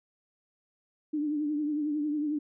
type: tone with vibrato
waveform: sine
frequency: 298.5 Hz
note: D4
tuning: 28 cents sharp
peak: -27 dBFS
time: 1.13-2.39 s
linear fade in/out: 10 ms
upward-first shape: triangle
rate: 11 Hz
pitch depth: 67 cents each way
effects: none